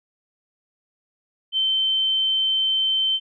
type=tone; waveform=sine; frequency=3095 Hz; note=G7; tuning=23 cents flat; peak=-18 dBFS; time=1.52-3.2 s; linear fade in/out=50 ms; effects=none